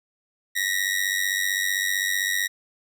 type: ring-modulated tone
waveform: sawtooth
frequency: 1900 Hz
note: A#6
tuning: 33 cents sharp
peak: -16 dBFS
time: 0.55-2.48 s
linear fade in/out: 20 ms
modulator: 47.8 Hz
effects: none